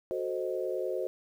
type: chord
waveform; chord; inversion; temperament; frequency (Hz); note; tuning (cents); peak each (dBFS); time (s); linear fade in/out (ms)
sine; F# diminished seventh; none; equal with one note detuned; 370 / 440 / 521.7 / 622.3; F#4 / A4 / C5 / Eb5; 0 / 0 / -5 / 0; -34 / -38 / -34 / -38; 0.11-1.07; 0
effects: 10-bit